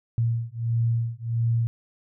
sine beating tone pair, 115.3 / 116.8 Hz, A#2 / A#2, -19 / +4 cents, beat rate 1.5 Hz, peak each -25 dBFS, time 0.18-1.67 s, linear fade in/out 0 ms, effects none

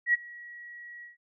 sine tone with ADSR envelope, 1916 Hz, A#6, 47 cents sharp, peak -18 dBFS, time 0.06-1.17 s, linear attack 77 ms, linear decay 21 ms, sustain -24 dB, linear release 140 ms, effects none

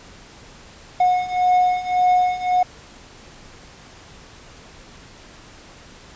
triangle beating tone pair, 726 / 727.8 Hz, F#5 / F#5, -33 / -29 cents, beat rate 1.8 Hz, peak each -18 / -15 dBFS, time 1-2.63 s, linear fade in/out 5 ms, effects pink hiss -44 dBFS RMS until 6.15 s + resampled to 16000 Hz

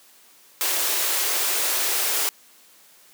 white high-pass noise, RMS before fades -23 dBFS, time 0.61-2.29 s, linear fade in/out 0 ms, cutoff 310 Hz, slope 96 dB/octave, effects white hiss -53 dBFS RMS until 3.13 s + high-pass 200 Hz 12 dB/octave

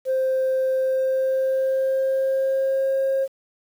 sine tone with pitch glide, 523.3 to 537.4 Hz, C5 to C5, 0 to +46 cents, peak -17 dBFS, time 0.05-3.28 s, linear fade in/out 50 ms, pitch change +46 cents, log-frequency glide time 0.75-2.95 s, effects tanh soft clip ceiling -16 dBFS + 8-bit

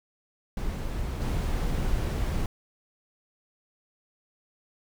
brown noise with level steps, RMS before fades -31 / -27 dBFS, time 0.57-2.46 s, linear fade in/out 2 ms, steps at 1.2 s, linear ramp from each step 20 ms, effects none

